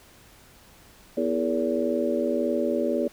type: harmonic tone with a mistuned harmonic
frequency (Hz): 81.7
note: E2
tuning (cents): -15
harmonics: 3 / 4 / 5 / 6 / 7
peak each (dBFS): -28 / -29 / -29 / -32 / -27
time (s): 1.17-3.08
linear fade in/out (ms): 5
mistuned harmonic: 6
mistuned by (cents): -80
effects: pink hiss -53 dBFS RMS until 3.12 s